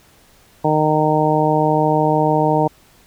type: harmonic tone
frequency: 153.8 Hz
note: D#3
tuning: 20 cents flat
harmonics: 1 / 2 / 3 / 4 / 5 / 6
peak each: -20 / -20 / -20 / -20 / -20 / -20 dBFS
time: 0.64-2.68 s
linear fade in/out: 10 ms
effects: pink hiss -51 dBFS RMS until 3.06 s